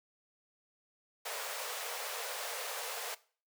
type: high-pass noise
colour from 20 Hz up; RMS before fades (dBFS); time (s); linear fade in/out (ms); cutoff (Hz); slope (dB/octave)
pink; -40; 1.25-3.15; 10; 440; 96
effects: noise-tail reverb RT60 0.4 s tail -19 dB re dry